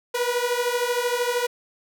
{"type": "beating tone pair", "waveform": "sawtooth", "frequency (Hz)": [480, 493], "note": ["B4", "B4"], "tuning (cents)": [-49, -3], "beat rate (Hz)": 13, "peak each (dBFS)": -21, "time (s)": [0.14, 1.47], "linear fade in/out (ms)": 10, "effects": []}